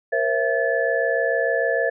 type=tone cluster; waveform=sine; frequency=470.4 / 537 / 663 / 1730 Hz; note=A#4 / C5 / E5 / A6; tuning=+16 / +45 / +10 / -30 cents; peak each=-24 dBFS; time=0.12-1.9 s; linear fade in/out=10 ms; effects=none